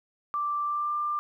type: tone with pitch glide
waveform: sine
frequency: 1174.7 to 1190.4 Hz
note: D6 to D6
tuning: 0 to +23 cents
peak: -26 dBFS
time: 0.34-1.19 s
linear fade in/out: 0 ms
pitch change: +23 cents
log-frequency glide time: 0.64-0.94 s
effects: 11-bit